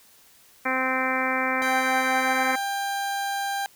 harmonic tone, 259.7 Hz, C4, 13 cents flat, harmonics 1 / 2 / 3 / 4 / 5 / 6 / 7 / 8 / 9, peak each -31 / -31 / -31 / -31 / -31 / -31 / -31 / -31 / -31 dBFS, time 0.65-2.56 s, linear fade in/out 10 ms
30% pulse tone with pitch glide, 784 to 794.9 Hz, G5 to G5, 0 to +24 cents, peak -23 dBFS, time 1.62-3.66 s, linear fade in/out 0 ms, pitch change +24 cents, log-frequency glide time 2.13-2.66 s
effects white hiss -55 dBFS RMS until 3.75 s

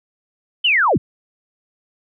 sine linear sweep, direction down, 3125 to 53.5 Hz, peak -12 dBFS, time 0.64-0.98 s, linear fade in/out 10 ms, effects none

